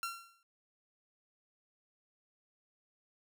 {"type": "tone with exponential decay", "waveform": "sawtooth", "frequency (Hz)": 1367, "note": "F6", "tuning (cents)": -37, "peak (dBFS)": -30, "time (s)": [0.03, 0.43], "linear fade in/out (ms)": 1, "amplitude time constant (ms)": 85, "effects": []}